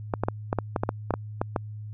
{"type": "clicks", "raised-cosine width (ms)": 1, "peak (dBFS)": -10, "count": 12, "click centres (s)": [0.138, 0.236, 0.285, 0.529, 0.587, 0.762, 0.835, 0.891, 1.107, 1.139, 1.415, 1.562], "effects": ["added 106 Hz sine -35 dBFS peak until 1.93 s"]}